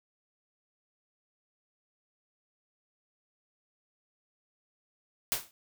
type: noise with exponential decay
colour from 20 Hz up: white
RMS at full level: -26 dBFS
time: 5.32-5.51 s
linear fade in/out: 0 ms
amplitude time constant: 40 ms
effects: none